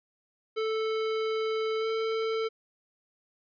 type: tone with pitch glide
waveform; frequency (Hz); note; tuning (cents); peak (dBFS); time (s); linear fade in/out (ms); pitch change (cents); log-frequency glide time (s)
square; 440 to 445.4; A4 to A4; 0 to +21; -28; 0.56-2.49; 20; +21; 1.79-1.86
effects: resampled to 11025 Hz